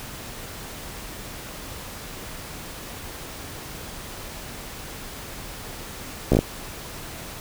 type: slowing click train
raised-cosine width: 2 ms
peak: -4 dBFS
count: 5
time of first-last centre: 6.32-6.39 s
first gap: 14 ms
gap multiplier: 1.15
effects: pink hiss -37 dBFS RMS until 7.4 s